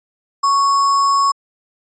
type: tone with sample-and-hold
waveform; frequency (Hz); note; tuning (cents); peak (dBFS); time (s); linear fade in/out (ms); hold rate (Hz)
sine; 1108.7; C#6; 0; -11; 0.43-1.32; 10; 6300
effects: resampled to 16000 Hz